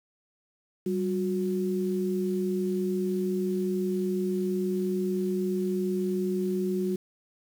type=tone pair together; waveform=sine; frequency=192.9 / 364.1 Hz; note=G3 / F#4; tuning=-28 / -28 cents; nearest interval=major seventh; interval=1100 cents; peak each=-28 dBFS; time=0.86-6.96 s; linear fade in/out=5 ms; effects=8-bit